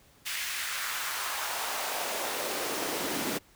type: noise with high-pass filter sweep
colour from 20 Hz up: pink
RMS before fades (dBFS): -33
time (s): 0.25-3.39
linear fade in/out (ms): 20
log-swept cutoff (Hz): 2200 to 230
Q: 1.5
effects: pink hiss -60 dBFS RMS until 3.55 s